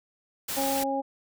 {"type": "noise", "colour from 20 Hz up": "white", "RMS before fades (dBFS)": -32, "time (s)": [0.48, 0.84], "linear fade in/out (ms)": 10}
{"type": "harmonic tone", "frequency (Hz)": 272.8, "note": "C#4", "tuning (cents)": -28, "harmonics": [1, 2, 3], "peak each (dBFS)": [-31, -30, -29], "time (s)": [0.56, 1.02], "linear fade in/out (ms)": 20}
{"effects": []}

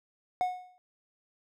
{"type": "tone with exponential decay", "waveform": "triangle", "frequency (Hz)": 730, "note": "F#5", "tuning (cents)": -24, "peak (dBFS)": -21, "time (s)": [0.41, 0.78], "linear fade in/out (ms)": 0, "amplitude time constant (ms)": 79, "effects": []}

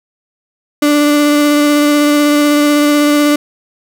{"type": "tone with vibrato", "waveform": "35% pulse", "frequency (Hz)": 293.7, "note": "D4", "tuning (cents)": 0, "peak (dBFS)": -6, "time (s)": [0.82, 3.36], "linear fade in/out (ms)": 5, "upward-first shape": "square", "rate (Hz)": 16, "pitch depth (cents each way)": 9, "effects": []}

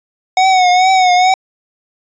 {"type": "tone with vibrato", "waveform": "square", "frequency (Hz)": 740, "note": "F#5", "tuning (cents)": 0, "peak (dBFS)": -8, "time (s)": [0.37, 1.34], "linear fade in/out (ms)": 2, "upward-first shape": "triangle", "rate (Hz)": 2.3, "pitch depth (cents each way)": 63, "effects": ["resampled to 16000 Hz"]}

